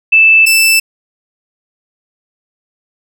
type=tone pair in turn; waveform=sine / sawtooth; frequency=2637 / 2647 Hz; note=E7 / E7; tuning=0 / +7 cents; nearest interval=unison; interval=7 cents; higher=second; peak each=-3 dBFS; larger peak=neither; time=0.12-0.46 / 0.46-0.8 s; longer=neither; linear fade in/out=10 ms; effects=none